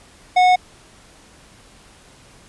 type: tone with tanh clipping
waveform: sine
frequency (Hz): 731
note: F#5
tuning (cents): -21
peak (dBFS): -12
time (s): 0.36-0.56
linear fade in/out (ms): 10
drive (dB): 13
effects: pink hiss -48 dBFS RMS until 2.48 s + resampled to 24000 Hz